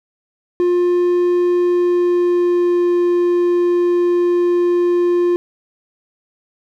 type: tone with pitch glide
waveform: triangle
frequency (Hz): 353.6 to 351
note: F4 to F4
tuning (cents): +22 to +9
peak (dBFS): -10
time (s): 0.6-5.36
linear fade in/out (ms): 0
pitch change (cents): -13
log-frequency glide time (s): 1.59-2.92
effects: none